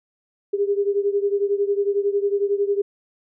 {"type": "beating tone pair", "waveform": "sine", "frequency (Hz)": [400, 411], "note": ["G4", "G#4"], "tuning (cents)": [35, -18], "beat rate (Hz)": 11, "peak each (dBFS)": [-20, -23], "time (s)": [0.53, 2.82], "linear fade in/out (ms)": 10, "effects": []}